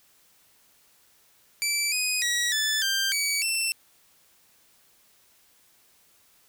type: tone with pitch steps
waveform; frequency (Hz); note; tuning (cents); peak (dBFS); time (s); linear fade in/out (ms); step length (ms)
15% pulse; 2325 / 2500 / 1917 / 1745 / 1575 / 2272 / 2684; D7 / D#7 / A#6 / A6 / G6 / C#7 / E7; -18 / +8 / +48 / -15 / +8 / +42 / +31; -17; 1.62-3.72; 0; 300
effects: white hiss -61 dBFS RMS until 6.48 s